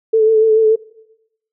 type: tone with vibrato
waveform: sine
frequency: 439.9 Hz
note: A4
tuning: in tune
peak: -8 dBFS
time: 0.13-0.76 s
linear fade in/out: 10 ms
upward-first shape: triangle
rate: 6.9 Hz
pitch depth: 36 cents each way
effects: noise-tail reverb RT60 0.8 s tail -19 dB re dry